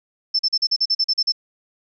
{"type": "tone bursts", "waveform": "sine", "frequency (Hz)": 5300, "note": "E8", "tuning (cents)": 9, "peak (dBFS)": -15, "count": 11, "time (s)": [0.34, 1.322], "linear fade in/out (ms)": 10, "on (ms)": 52, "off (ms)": 41, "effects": []}